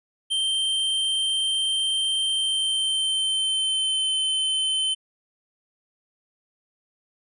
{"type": "tone with pitch glide", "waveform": "square", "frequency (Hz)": [3136, 3073], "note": ["G7", "G7"], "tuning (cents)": [0, -35], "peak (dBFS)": -22, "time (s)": [0.3, 4.95], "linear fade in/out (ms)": 20, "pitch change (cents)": -35, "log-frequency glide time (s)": [2.26, 4.13], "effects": ["resampled to 24000 Hz"]}